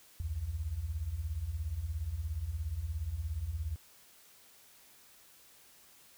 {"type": "beating tone pair", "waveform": "sine", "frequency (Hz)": [65.9, 82.9], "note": ["C2", "E2"], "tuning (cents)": [13, 10], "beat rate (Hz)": 17, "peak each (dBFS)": [-39, -35], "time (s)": [0.2, 3.76], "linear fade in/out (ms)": 0, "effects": ["white hiss -60 dBFS RMS until 6.17 s"]}